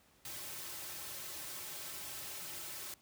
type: noise with comb filter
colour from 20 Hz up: white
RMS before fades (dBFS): -45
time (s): 0.25-2.94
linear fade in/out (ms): 2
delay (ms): 4.2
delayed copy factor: -0.8
effects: pink hiss -67 dBFS RMS until 3.01 s + high-pass 60 Hz 12 dB/octave